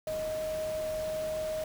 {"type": "tone in noise", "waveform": "sine", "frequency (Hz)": 625, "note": "D#5", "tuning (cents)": 8, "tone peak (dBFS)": -31, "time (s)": [0.07, 1.64], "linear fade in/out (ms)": 2, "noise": "pink", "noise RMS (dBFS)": -44, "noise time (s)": [0.07, 1.64], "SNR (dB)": 10, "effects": []}